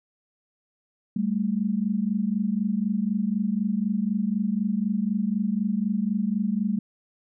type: tone pair together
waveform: sine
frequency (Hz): 196 / 220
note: G3 / A3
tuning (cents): 0 / 0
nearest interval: major second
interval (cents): 200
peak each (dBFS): -25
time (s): 1.16-6.79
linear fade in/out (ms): 5
effects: none